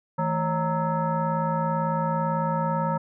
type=tone with frequency modulation; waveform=sine; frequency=544 Hz; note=C#5; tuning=33 cents flat; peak=-22 dBFS; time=0.18-2.98 s; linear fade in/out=10 ms; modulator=382 Hz; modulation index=1.7; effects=none